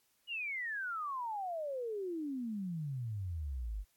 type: exponential sweep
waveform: sine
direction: down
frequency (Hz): 2932 to 46.62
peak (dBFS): -36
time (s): 0.27-3.85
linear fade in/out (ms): 50
effects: white hiss -74 dBFS RMS until 3.96 s + AAC 64 kbps